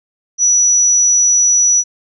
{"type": "tone", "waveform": "sine", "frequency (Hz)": 5890, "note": "F#8", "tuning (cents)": -9, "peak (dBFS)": -8, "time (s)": [0.38, 1.84], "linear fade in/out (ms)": 50, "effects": []}